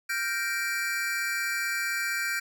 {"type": "chord", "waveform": "square", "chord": "G minor seventh", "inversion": "third", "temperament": "equal with one note detuned", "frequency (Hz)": [1396.9, 1568, 1864.7, 2340], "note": ["F6", "G6", "Bb6", "D7"], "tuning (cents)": [0, 0, 0, -7], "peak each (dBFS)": [-36, -32, -36, -33], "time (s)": [0.09, 2.4], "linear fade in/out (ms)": 10, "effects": []}